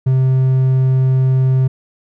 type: tone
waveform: triangle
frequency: 130.81 Hz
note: C3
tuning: in tune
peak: -8 dBFS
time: 0.06-1.68 s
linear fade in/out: 10 ms
effects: none